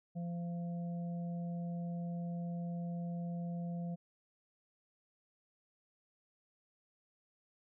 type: harmonic tone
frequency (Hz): 172.1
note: F3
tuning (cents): -25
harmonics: 1 / 3 / 4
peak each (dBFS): -37 / -52 / -52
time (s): 0.15-3.96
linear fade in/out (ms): 20
effects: none